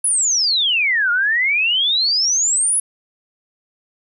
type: exponential two-way sweep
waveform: sine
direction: down then up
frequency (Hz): 10620 to 1396.9 to 10620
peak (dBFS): -14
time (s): 0.04-2.8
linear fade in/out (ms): 5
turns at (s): 1.11
effects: none